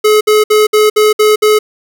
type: tone bursts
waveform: square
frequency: 426.3 Hz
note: G#4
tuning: 45 cents sharp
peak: -6 dBFS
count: 7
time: 0.04-1.59 s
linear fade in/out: 10 ms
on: 170 ms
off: 60 ms
effects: none